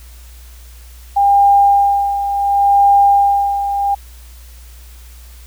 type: tone with tremolo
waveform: sine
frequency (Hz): 802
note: G5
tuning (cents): +39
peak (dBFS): -6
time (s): 1.16-3.95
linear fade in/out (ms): 10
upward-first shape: sine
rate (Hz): 0.7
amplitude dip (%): 65
effects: added 60 Hz sine -35 dBFS peak until 5.46 s + white hiss -45 dBFS RMS until 5.46 s